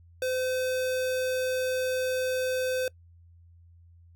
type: tone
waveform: square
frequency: 512 Hz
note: C5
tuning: 38 cents flat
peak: -27 dBFS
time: 0.22-2.88 s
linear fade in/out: 2 ms
effects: noise-tail reverb RT60 0.1 s tail -24 dB re dry + added 85 Hz sine -52 dBFS peak until 4.15 s